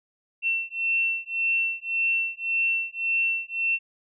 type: beating tone pair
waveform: sine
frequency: 2700 / 2701.8 Hz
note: E7 / E7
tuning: +41 / +42 cents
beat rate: 1.8 Hz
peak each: -26 dBFS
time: 0.42-3.79 s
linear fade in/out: 50 ms
effects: none